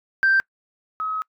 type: tone pair in turn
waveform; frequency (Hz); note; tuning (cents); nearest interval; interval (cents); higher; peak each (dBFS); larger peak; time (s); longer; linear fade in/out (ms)
sine; 1568 / 1276.3; G6 / D#6; 0 / +44; major third; 356; first; -13 / -23; first; 0.23-0.4 / 1-1.22; second; 0
effects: noise-tail reverb RT60 0.1 s tail -26 dB re dry + tanh soft clip ceiling -11 dBFS